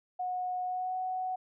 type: tone with pitch glide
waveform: sine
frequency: 730 to 742.8 Hz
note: F#5 to F#5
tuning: -24 to +7 cents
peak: -31 dBFS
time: 0.19-1.36 s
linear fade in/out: 10 ms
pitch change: +31 cents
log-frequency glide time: 0.64-0.95 s
effects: none